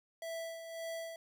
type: tone with tremolo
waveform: square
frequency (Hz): 659.3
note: E5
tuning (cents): 0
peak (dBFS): -39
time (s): 0.22-1.16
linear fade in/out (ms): 2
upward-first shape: sine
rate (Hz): 1.8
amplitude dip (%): 55
effects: none